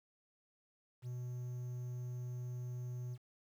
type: tone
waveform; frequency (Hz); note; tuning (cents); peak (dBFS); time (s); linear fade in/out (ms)
triangle; 123.47; B2; 0; -38; 1.02-3.18; 50
effects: 11-bit